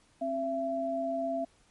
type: tone pair together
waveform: sine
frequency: 266.7 / 672 Hz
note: C4 / E5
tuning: +33 / +33 cents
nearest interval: octave + major third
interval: 1600 cents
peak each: -35 / -30 dBFS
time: 0.21-1.45 s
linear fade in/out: 10 ms
effects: pink hiss -65 dBFS RMS until 1.7 s + MP3 48 kbps